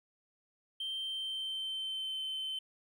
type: tone with pitch glide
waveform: triangle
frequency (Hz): 3136 to 3077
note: G7 to G7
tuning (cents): 0 to -33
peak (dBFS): -33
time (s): 0.8-2.59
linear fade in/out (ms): 5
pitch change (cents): -33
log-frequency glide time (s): 0.98-2.21
effects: tanh soft clip ceiling -30 dBFS